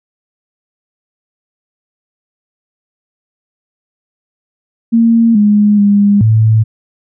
sine tone with pitch steps, 229.8 / 207.8 / 203 / 110.3 Hz, A#3 / G#3 / G#3 / A2, -25 / +1 / -39 / +5 cents, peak -5 dBFS, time 4.92-6.64 s, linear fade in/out 20 ms, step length 430 ms, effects none

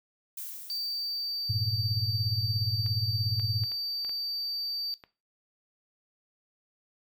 violet noise with exponential decay, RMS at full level -37 dBFS, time 0.37-1.98 s, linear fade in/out 5 ms, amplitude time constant 350 ms
triangle tone, 4628 Hz, D8, 26 cents flat, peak -30 dBFS, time 0.7-4.94 s, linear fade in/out 0 ms
sine tone with tremolo, 108.7 Hz, A2, 21 cents flat, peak -23 dBFS, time 1.49-3.66 s, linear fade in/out 10 ms, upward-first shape triangle, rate 17 Hz, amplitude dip 100%
clicks, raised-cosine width 0.3 ms, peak -31 dBFS, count 7, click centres 2.863 / 3.397 / 3.637 / 3.718 / 4.048 / 4.094 / 5.038 s
effects noise-tail reverb RT60 0.3 s tail -17 dB re dry

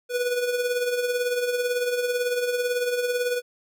square tone with tremolo, 490.3 Hz, B4, 13 cents flat, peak -21 dBFS, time 0.09-3.42 s, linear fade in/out 50 ms, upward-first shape triangle, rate 18 Hz, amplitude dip 60%, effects none

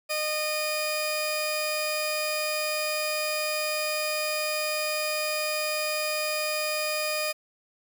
sawtooth tone pair together, 613 / 2452 Hz, D#5 / D#7, -26 / -26 cents, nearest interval 2 octaves, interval 2400 cents, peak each -25 dBFS, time 0.09-7.33 s, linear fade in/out 20 ms, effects 10-bit

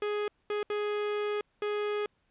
45% pulse tone bursts at uneven times, 416.6 Hz, G#4, 5 cents sharp, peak -29 dBFS, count 4, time 0.02-0.28 / 0.5-0.63 / 0.7-1.41 / 1.62-2.06 s, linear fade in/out 2 ms, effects pink hiss -73 dBFS RMS until 2.3 s + resampled to 8000 Hz

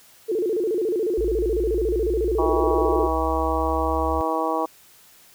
sine tone with vibrato, 396.8 Hz, G4, 21 cents sharp, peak -20 dBFS, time 0.28-3.08 s, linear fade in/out 20 ms, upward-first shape square, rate 14 Hz, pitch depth 190 cents each way
sine exponential sweep, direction up, 55.7 to 69.8 Hz, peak -26 dBFS, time 1.18-4.21 s, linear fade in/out 0 ms
harmonic tone, 160.6 Hz, E3, 45 cents flat, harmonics 2 / 3 / 4 / 5 / 6 / 7, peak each -28 / -28 / -28 / -28 / -28 / -28 dBFS, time 2.38-4.66 s, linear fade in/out 10 ms
effects white hiss -52 dBFS RMS until 5.34 s

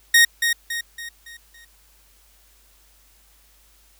sawtooth tone with echo, 1864.7 Hz, A#6, in tune, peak -7 dBFS, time 0.14-0.25 s, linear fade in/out 5 ms, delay 280 ms, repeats 5, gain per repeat -7 dB, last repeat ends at 1.65 s, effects added 50 Hz sine -57 dBFS peak until 3.99 s + white hiss -57 dBFS RMS until 3.99 s

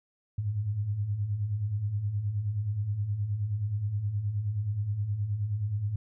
sine beating tone pair, 96.1 / 105.6 Hz, G2 / G#2, -34 / +29 cents, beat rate 9.5 Hz, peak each -36 / -28 dBFS, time 0.38-5.96 s, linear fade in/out 5 ms, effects none

